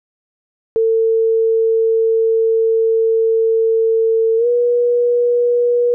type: tone with pitch glide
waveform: sine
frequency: 450 to 482.3 Hz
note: A4 to B4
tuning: +39 to -41 cents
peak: -11 dBFS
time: 0.76-5.94 s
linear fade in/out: 0 ms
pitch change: +120 cents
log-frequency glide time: 4.37-4.47 s
effects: none